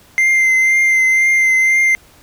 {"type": "tone with vibrato", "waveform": "triangle", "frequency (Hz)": 2085, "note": "C7", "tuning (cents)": -7, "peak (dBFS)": -8, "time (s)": [0.18, 1.95], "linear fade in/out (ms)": 0, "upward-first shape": "triangle", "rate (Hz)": 2, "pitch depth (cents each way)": 23, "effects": ["pink hiss -47 dBFS RMS until 2.22 s"]}